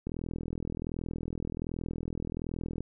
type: click train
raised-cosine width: 3 ms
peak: -22 dBFS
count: 114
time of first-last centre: 0.07-2.806 s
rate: 41.3 Hz
effects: none